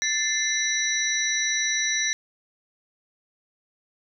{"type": "tone cluster", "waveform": "sine", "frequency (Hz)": [1764, 2086, 3943, 5860], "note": ["A6", "C7", "B7", "F#8"], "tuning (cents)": [4, -6, -4, -18], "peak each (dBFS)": [-28, -29, -28, -26], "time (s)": [0.02, 2.13], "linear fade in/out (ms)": 0, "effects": []}